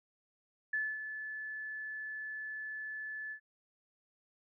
sine tone with ADSR envelope, 1733 Hz, A6, 27 cents flat, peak -30 dBFS, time 0.73-3.4 s, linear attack 6 ms, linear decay 240 ms, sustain -9 dB, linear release 85 ms, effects none

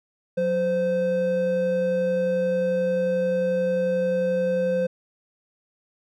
triangle tone pair together, 182.5 / 516.2 Hz, F#3 / C5, -24 / -23 cents, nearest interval octave + tritone, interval 1801 cents, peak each -26 / -19 dBFS, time 0.37-4.87 s, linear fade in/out 10 ms, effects none

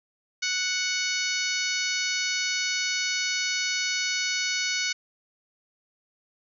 harmonic tone, 740 Hz, F#5, in tune, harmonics 2 / 3 / 4 / 5 / 6 / 7 / 8 / 9, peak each -33 / -30 / -35 / -35 / -32 / -35 / -33 / -39 dBFS, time 0.42-4.93 s, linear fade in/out 10 ms, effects none

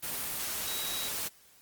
sine tone in noise, 3867 Hz, B7, 37 cents flat, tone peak -38 dBFS, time 0.66-1.09 s, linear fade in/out 20 ms, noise white, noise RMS -35 dBFS, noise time 0.02-1.29 s, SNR -6 dB, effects white hiss -60 dBFS RMS until 1.61 s + Opus 24 kbps

